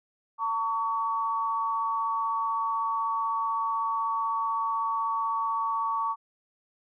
sine tone pair together, 904 / 1129 Hz, A5 / C#6, +47 / +31 cents, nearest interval major third, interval 384 cents, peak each -30 / -27 dBFS, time 0.38-6.16 s, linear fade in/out 50 ms, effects none

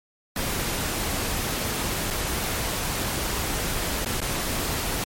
pink noise with dropouts, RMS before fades -27 dBFS, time 0.36-5.04 s, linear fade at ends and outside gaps 2 ms, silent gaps 2.104-2.108 / 4.048-4.059 / 4.205-4.215 s, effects MP3 64 kbps

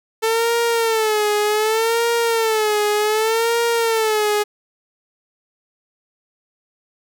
sawtooth tone with vibrato, 442.1 Hz, A4, 8 cents sharp, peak -12 dBFS, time 0.22-4.44 s, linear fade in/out 20 ms, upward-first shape sine, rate 0.66 Hz, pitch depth 100 cents each way, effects none

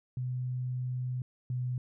sine tone pair in turn, 126.2 / 125.26 Hz, B2 / B2, +38 / +25 cents, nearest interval unison, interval 13 cents, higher first, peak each -31 / -30 dBFS, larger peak second, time 0.17-1.22 / 1.5-1.78 s, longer first, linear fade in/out 2 ms, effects none

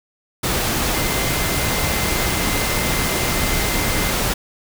sine tone in noise, 2078 Hz, C7, 12 cents flat, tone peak -29 dBFS, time 0.94-4.11 s, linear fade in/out 10 ms, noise pink, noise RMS -20 dBFS, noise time 0.43-4.34 s, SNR -12 dB, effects none

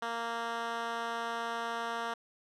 10% pulse tone with band-pass filter, 231.9 Hz, A#3, 9 cents flat, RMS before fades -36 dBFS, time 0.02-2.14 s, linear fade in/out 5 ms, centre 1400 Hz, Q 0.64, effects none

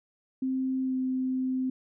sine tone with pitch glide, 261.6 to 258.7 Hz, C4 to C4, 0 to -19 cents, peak -26 dBFS, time 0.42-1.7 s, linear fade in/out 5 ms, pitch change -19 cents, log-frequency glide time 0.83-0.95 s, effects none

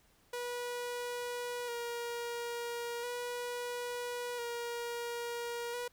sawtooth tone with vibrato, 480 Hz, B4, 49 cents flat, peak -33 dBFS, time 0.33-5.88 s, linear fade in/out 5 ms, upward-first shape square, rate 0.37 Hz, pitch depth 23 cents each way, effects pink hiss -68 dBFS RMS until 5.92 s

